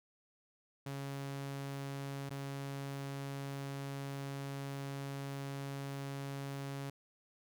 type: tone with dropouts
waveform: sawtooth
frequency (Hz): 138.59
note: C#3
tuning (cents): 0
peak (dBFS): -36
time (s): 0.86-6.9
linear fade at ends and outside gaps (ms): 5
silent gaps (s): 2.294-2.306
effects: none